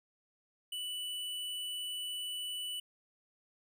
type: tone with hard clipping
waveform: sine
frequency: 2969 Hz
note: F#7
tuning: 5 cents sharp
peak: -38 dBFS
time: 0.72-2.8 s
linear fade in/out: 5 ms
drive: 17 dB
effects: none